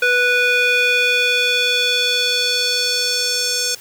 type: tone with band-pass filter sweep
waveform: square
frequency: 492.4 Hz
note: B4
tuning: 5 cents flat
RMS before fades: -17 dBFS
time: 0.02-3.75 s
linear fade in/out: 5 ms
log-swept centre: 1900 to 6100 Hz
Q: 2.3
effects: white hiss -41 dBFS RMS until 3.8 s